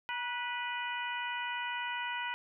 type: harmonic tone with a mistuned harmonic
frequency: 492 Hz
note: B4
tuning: 7 cents flat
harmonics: 2 / 3 / 4 / 5 / 6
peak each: -38 / -40 / -41 / -42 / -43 dBFS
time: 0.09-2.34 s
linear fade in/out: 0 ms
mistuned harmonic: 2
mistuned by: -42 cents
effects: none